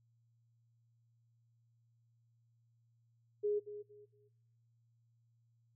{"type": "tone with echo", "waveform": "sine", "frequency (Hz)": 415.3, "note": "G#4", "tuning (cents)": 0, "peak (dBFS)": -31, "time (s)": [3.43, 3.6], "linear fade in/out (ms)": 20, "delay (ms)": 230, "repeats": 3, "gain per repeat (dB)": -12, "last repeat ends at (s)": 4.29, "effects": ["noise-tail reverb RT60 1.0 s tail -23 dB re dry", "added 116 Hz sine -70 dBFS peak until 5.75 s"]}